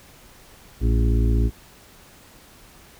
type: harmonic tone with a mistuned harmonic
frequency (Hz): 56.4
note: A1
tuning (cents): +44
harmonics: 1 / 2 / 4 / 5 / 6 / 7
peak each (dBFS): -17 / -23 / -29 / -31 / -33 / -34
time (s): 0.8-1.51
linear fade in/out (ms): 50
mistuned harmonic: 7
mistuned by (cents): +66
effects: pink hiss -49 dBFS RMS until 2.99 s